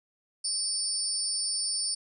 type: tone cluster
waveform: sine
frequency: 4625 / 5290 / 9100 Hz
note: D8 / E8 / C#9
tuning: -27 / +5 / +44 cents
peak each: -34 / -33 / -30 dBFS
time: 0.44-1.95 s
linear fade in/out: 10 ms
effects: none